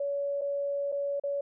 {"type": "tone with dropouts", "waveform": "sine", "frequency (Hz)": 565, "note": "C#5", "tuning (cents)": 33, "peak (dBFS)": -28, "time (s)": [0, 1.41], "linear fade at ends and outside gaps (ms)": 5, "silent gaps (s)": [[0.412, 0.416], [0.919, 0.923], [1.198, 1.236]], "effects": []}